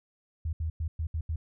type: tone bursts at uneven times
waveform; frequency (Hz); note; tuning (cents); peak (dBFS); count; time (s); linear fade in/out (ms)
sine; 80; D#2; +49; -28; 6; 0.45-0.53 / 0.6-0.7 / 0.8-0.88 / 0.99-1.07 / 1.14-1.21 / 1.29-1.36; 5
effects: none